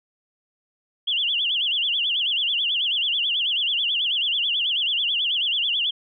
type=tone with vibrato; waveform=sine; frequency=3100 Hz; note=G7; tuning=20 cents flat; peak=-20 dBFS; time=1.07-5.91 s; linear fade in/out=10 ms; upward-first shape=sine; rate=9.2 Hz; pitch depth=200 cents each way; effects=none